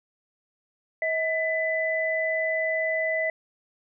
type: tone pair together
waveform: sine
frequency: 641 / 1998.9 Hz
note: E5 / B6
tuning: -49 / +20 cents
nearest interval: octave + minor sixth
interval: 1969 cents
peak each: -26 dBFS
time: 1.02-3.3 s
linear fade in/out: 2 ms
effects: none